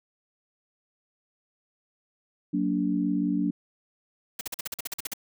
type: chord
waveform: sine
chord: Gb augmented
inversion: none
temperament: just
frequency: 185 / 231.2 / 289.1 Hz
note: Gb3 / Bb3 / D4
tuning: 0 / -14 / -27 cents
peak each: -28 / -30 / -26 dBFS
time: 2.53-3.51 s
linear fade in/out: 10 ms
type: noise bursts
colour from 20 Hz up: white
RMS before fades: -32 dBFS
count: 12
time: 4.39-5.137 s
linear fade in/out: 5 ms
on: 21 ms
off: 45 ms
effects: none